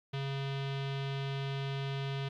square tone with low-pass filter, 137.4 Hz, C#3, 15 cents flat, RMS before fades -36 dBFS, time 0.13-2.29 s, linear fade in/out 10 ms, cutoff 3400 Hz, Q 2.8, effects 12-bit

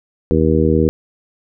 harmonic tone, 79.2 Hz, D#2, 31 cents sharp, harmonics 1 / 2 / 3 / 4 / 5 / 6, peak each -18 / -18 / -18 / -18 / -18 / -18 dBFS, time 0.31-0.89 s, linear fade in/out 0 ms, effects none

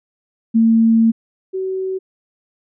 sine tone pair in turn, 226.2 / 378.2 Hz, A3 / F#4, +48 / +38 cents, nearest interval major sixth, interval 890 cents, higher second, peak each -9 / -19 dBFS, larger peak first, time 0.54-1.12 / 1.53-1.99 s, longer first, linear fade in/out 20 ms, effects none

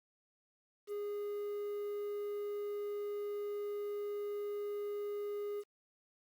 triangle tone with quantisation, 411.8 Hz, G#4, 15 cents flat, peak -35 dBFS, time 0.87-5.64 s, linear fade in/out 50 ms, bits 10, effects Opus 48 kbps

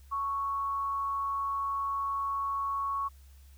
sine tone with frequency modulation, 1108.7 Hz, C#6, in tune, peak -29 dBFS, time 0.11-3.09 s, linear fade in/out 20 ms, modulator 215 Hz, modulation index 0.22, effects added 68 Hz sine -51 dBFS peak until 3.57 s + white hiss -65 dBFS RMS until 3.57 s

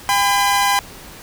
sawtooth tone pair together, 804 / 1008.5 Hz, G5 / B5, +44 / +36 cents, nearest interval major third, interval 392 cents, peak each -13 dBFS, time 0.09-0.79 s, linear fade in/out 0 ms, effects pink hiss -38 dBFS RMS until 1.22 s

